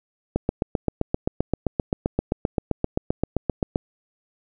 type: click train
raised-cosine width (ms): 2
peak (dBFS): -7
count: 27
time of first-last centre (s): 0.36-3.759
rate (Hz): 7.65
effects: none